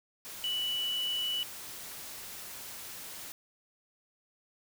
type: tone in noise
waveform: sine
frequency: 2960 Hz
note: F#7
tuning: in tune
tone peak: -30 dBFS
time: 0.44-1.43 s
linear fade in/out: 0 ms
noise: white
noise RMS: -44 dBFS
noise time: 0.25-3.32 s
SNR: +11 dB
effects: none